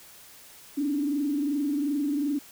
sine tone with frequency modulation, 287.9 Hz, D4, 34 cents flat, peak -24 dBFS, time 0.77-2.39 s, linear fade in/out 10 ms, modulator 22.7 Hz, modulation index 0.77, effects white hiss -50 dBFS RMS until 2.51 s

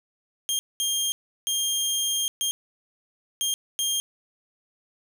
20% pulse tone bursts at uneven times, 3211 Hz, G7, 41 cents sharp, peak -18 dBFS, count 6, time 0.49-0.59 / 0.8-1.12 / 1.47-2.28 / 2.41-2.51 / 3.41-3.54 / 3.79-4 s, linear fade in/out 0 ms, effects none

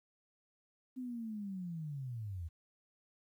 sine linear sweep, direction down, 259.4 to 77.78 Hz, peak -39 dBFS, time 0.96-2.49 s, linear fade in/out 20 ms, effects 12-bit

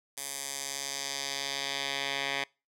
10% pulse tone with band-pass filter sweep, 138.59 Hz, C#3, in tune, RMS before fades -35 dBFS, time 0.17-2.44 s, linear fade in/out 5 ms, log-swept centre 9300 to 2600 Hz, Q 1.3, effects noise-tail reverb RT60 0.3 s tail -26 dB re dry

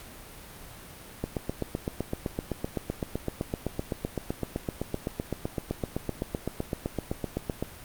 click train, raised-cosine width 2 ms, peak -15 dBFS, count 51, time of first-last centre 1.24-7.626 s, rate 7.83 Hz, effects pink hiss -46 dBFS RMS until 7.84 s + Opus 48 kbps

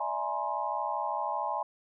sine tone cluster, 598 / 663 / 839 / 960 / 1053 Hz, D5 / E5 / G#5 / B5 / C6, +31 / +10 / +17 / -49 / +11 cents, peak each -39 / -38 / -33 / -36 / -36 dBFS, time 0-1.63 s, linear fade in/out 5 ms, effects none

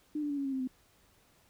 sine tone with pitch steps, 301.1 / 293.2 / 285.5 / 278 / 270.7 / 263.6 / 256.7 Hz, D4 / D4 / D4 / C#4 / C#4 / C4 / C4, +43 / -3 / -49 / +5 / -41 / +13 / -33 cents, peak -31 dBFS, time 0.15-0.675 s, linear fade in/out 5 ms, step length 75 ms, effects pink hiss -66 dBFS RMS until 1.49 s

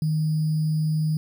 sine tone with sample-and-hold, 155.56 Hz, D#3, in tune, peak -20 dBFS, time 0.02-1.17 s, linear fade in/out 2 ms, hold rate 4900 Hz, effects none

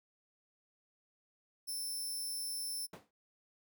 15% pulse tone, 5330 Hz, E8, 18 cents sharp, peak -32 dBFS, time 1.67-2.87 s, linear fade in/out 20 ms
brown noise with exponential decay, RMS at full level -35 dBFS, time 2.93-3.11 s, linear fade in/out 5 ms, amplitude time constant 38 ms
effects noise-tail reverb RT60 0.1 s tail -22 dB re dry + high-pass 300 Hz 12 dB/octave

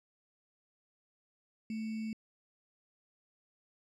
sine tone with sample-and-hold, 220 Hz, A3, in tune, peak -35 dBFS, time 1.7-2.13 s, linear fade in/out 2 ms, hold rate 2450 Hz, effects low-pass 6000 Hz 12 dB/octave

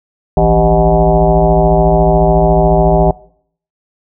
sine tone with frequency modulation, 392 Hz, G4, in tune, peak -6 dBFS, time 0.37-3.11 s, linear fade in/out 2 ms, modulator 114 Hz, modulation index 3.5, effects noise-tail reverb RT60 0.6 s tail -22 dB re dry

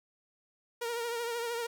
sawtooth tone with vibrato, 469.4 Hz, A#4, 12 cents sharp, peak -29 dBFS, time 0.81-1.67 s, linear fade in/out 10 ms, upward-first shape triangle, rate 13 Hz, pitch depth 51 cents each way, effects none

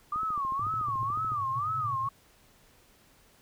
sine tone with vibrato, 1174.7 Hz, D6, in tune, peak -28 dBFS, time 0.12-2.09 s, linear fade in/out 5 ms, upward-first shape sine, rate 2 Hz, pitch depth 180 cents each way
click train, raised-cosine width 3 ms, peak -33 dBFS, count 17, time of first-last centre 0.16-1.319 s, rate 13.8 Hz
white band-pass noise, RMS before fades -42 dBFS, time 0.59-2.08 s, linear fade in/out 5 ms, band 100 to 130 Hz, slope 96 dB/octave
effects pink hiss -61 dBFS RMS until 3.41 s

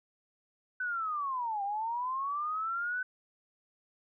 sine linear two-way sweep, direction down then up, 1516 to 784 to 1516 Hz, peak -31 dBFS, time 0.8-3.03 s, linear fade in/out 5 ms, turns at 1.63 s, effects none

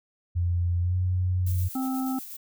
sine tone with pitch glide, 87.31 to 91.18 Hz, F2 to F#2, 0 to -25 cents, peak -22 dBFS, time 0.35-1.69 s, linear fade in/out 20 ms, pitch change +75 cents, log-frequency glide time 0.81-0.95 s
violet noise with tremolo, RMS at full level -39 dBFS, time 1.46-2.37 s, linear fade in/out 10 ms, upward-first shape square, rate 8.3 Hz, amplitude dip 30%
harmonic tone, 261.6 Hz, C4, in tune, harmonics 1 / 3 / 5, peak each -26 / -35 / -40 dBFS, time 1.75-2.19 s, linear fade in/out 5 ms
effects none

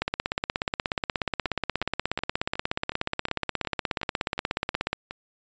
two click trains, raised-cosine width 0.3 ms, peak -18 / -9 dBFS, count 11 / 83, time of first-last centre 1.46-5.11 / 0.02-4.93 s, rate 2.74 / 16.7 Hz, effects resampled to 16000 Hz

